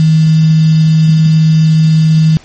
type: tone with quantisation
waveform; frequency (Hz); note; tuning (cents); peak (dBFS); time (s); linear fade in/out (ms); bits
sine; 158.2; D#3; +29; -4; 0-2.37; 0; 4
effects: pink hiss -40 dBFS RMS until 2.44 s + MP3 32 kbps